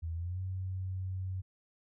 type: tone with pitch glide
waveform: sine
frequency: 82.41 to 93.58 Hz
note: E2 to F#2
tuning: 0 to +20 cents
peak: -34 dBFS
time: 0.02-1.42 s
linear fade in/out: 20 ms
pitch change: +220 cents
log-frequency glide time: 0.14-0.4 s
effects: none